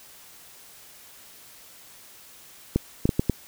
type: clicks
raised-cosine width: 3 ms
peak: -7 dBFS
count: 5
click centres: 2.76 / 3.055 / 3.092 / 3.195 / 3.297 s
effects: white hiss -49 dBFS RMS until 3.47 s